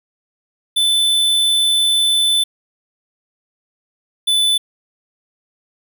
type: tone pair in turn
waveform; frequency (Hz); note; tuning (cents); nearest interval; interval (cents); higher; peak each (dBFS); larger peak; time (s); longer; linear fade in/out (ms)
square; 3514 / 3497; A7 / A7; -3 / -11; unison; 8; first; -13; neither; 0.76-2.44 / 4.27-4.58; first; 10
effects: none